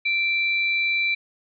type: tone pair together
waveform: sine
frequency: 2349 / 3951 Hz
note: D7 / B7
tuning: 0 / 0 cents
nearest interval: major sixth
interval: 900 cents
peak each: -20 / -30 dBFS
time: 0.05-1.15 s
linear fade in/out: 10 ms
effects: none